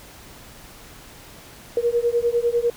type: beating tone pair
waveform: sine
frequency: 469.1 / 479.1 Hz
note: A#4 / A#4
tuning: +11 / +47 cents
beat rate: 10 Hz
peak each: -21 dBFS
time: 1.77-2.7 s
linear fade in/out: 2 ms
effects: pink hiss -44 dBFS RMS until 2.76 s